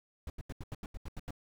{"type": "noise bursts", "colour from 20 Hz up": "brown", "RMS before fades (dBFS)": -40, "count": 10, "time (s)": [0.27, 1.308], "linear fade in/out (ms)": 2, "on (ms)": 30, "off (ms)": 82, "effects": []}